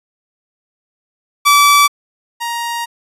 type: tone pair in turn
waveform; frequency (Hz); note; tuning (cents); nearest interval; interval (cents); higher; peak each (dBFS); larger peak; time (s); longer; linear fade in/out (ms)
sawtooth; 1154 / 939; D6 / A#5; -31 / +12; major third; 357; first; -3 / -15; first; 1.45-1.88 / 2.4-2.86; second; 20
effects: resampled to 32000 Hz